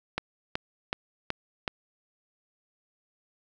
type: click train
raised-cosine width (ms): 0.3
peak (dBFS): -12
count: 5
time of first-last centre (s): 0.18-1.678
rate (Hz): 2.67
effects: none